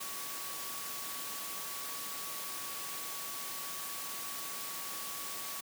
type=tone in noise; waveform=sine; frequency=1129 Hz; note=C#6; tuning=31 cents sharp; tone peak=-48 dBFS; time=0-5.61 s; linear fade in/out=10 ms; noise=white; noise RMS=-41 dBFS; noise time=0-5.61 s; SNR=-10 dB; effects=high-pass 150 Hz 12 dB/octave